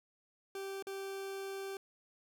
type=tone with dropouts; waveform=40% pulse; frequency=390 Hz; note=G4; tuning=9 cents flat; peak=-39 dBFS; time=0.55-1.77 s; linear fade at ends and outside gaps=2 ms; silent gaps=0.825-0.869 s; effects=none